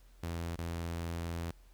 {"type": "tone with dropouts", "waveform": "sawtooth", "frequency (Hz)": 84.3, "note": "E2", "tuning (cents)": 39, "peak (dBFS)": -32, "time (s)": [0.23, 1.51], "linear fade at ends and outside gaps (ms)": 5, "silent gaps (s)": [0.559, 0.586], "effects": ["added 43 Hz sine -56 dBFS peak until 1.73 s", "pink hiss -68 dBFS RMS until 1.73 s"]}